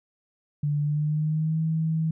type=tone with pitch glide; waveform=sine; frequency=146.83 to 160.12 Hz; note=D3 to D#3; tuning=0 to +50 cents; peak=-22 dBFS; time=0.63-2.11 s; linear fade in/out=5 ms; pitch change=+150 cents; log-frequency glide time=0.81-1.6 s; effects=none